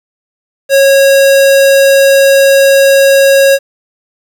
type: tone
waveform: square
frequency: 548 Hz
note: C#5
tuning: 20 cents flat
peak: -4 dBFS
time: 0.69-3.59 s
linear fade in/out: 50 ms
effects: 7-bit